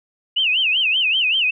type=tone with vibrato; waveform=sine; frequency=2800 Hz; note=F7; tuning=4 cents sharp; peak=-15 dBFS; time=0.36-1.51 s; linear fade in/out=10 ms; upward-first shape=sine; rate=5.2 Hz; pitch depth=210 cents each way; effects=none